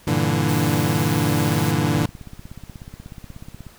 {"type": "chord", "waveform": "25% pulse", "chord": "E half-diminished seventh", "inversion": "first", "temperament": "equal with one note detuned", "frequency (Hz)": [97.38, 116.54, 146.83, 164.81], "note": ["G2", "Bb2", "D3", "E3"], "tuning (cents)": [-11, 0, 0, 0], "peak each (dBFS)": [-22, -20, -18, -20], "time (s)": [0.07, 2.06], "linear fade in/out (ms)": 5}
{"type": "noise", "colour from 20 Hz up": "white", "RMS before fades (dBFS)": -34, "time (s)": [0.48, 1.72], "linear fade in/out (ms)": 10}
{"type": "click train", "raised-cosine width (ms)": 5, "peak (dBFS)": -24, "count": 29, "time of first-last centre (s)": [1.97, 3.667], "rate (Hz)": 16.5}
{"effects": ["pink hiss -49 dBFS RMS until 3.78 s"]}